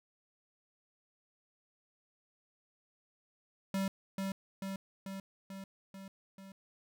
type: tone with echo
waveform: square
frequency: 193.8 Hz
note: G3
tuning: 20 cents flat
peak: -32 dBFS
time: 3.74-3.88 s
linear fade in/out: 2 ms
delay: 440 ms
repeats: 6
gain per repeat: -3 dB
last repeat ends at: 6.52 s
effects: none